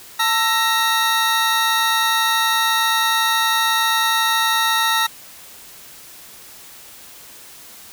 square tone cluster, 898 / 1328 / 1874 / 3755 Hz, A5 / E6 / A#6 / A#7, +35 / +12 / +9 / +12 cents, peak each -22 dBFS, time 0.19-5.07 s, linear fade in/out 10 ms, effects white hiss -41 dBFS RMS until 7.92 s

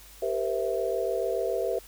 sine chord, C dominant seventh, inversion second, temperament equal with one note detuned, 392 / 466.2 / 513.1 / 659.3 Hz, G4 / Bb4 / C5 / E5, 0 / 0 / -34 / 0 cents, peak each -31 dBFS, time 0.22-1.79 s, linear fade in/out 5 ms, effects added 50 Hz sine -52 dBFS peak until 1.87 s + white hiss -51 dBFS RMS until 1.87 s

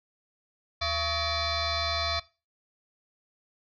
sine tone with frequency modulation, 1719 Hz, A6, 41 cents flat, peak -26 dBFS, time 0.81-2.2 s, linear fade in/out 10 ms, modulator 599 Hz, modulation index 5.1, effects noise-tail reverb RT60 0.3 s tail -20 dB re dry

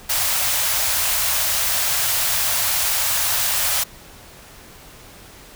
white band-stop noise, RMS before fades -20 dBFS, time 0.09-3.84 s, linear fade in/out 10 ms, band 120 to 550 Hz, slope 48 dB/octave, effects pink hiss -43 dBFS RMS until 5.55 s

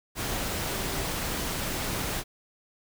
sine tone in noise, 392 Hz, G4, in tune, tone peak -41 dBFS, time 0.66-1.07 s, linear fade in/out 50 ms, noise pink, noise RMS -31 dBFS, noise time 0.15-2.24 s, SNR -13 dB, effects none

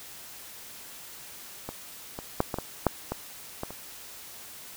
clicks, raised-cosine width 1 ms, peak -20 / -21 / -8 / -15 / -16 / -6 / -15 / -17 / -25 dBFS, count 9, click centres 1.69 / 2.189 / 2.404 / 2.542 / 2.586 / 2.867 / 3.12 / 3.634 / 3.706 s, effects white hiss -45 dBFS RMS until 4.76 s

